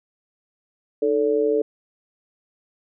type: tone with amplitude modulation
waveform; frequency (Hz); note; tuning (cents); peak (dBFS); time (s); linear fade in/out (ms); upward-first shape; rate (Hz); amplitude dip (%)
sine; 440; A4; 0; -13; 1.02-1.62; 5; sine; 132; 90
effects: none